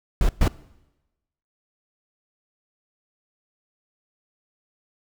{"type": "noise bursts at uneven times", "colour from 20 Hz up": "brown", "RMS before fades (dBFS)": -17, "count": 2, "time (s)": [[0.21, 0.29], [0.41, 0.48]], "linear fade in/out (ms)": 2, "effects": ["noise-tail reverb RT60 1.0 s tail -21 dB re dry"]}